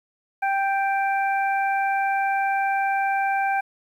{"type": "harmonic tone", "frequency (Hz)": 785, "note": "G5", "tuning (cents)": 2, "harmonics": [1, 2, 3], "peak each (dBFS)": [-21, -27, -31], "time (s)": [0.42, 3.61], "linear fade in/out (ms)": 10, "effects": ["9-bit"]}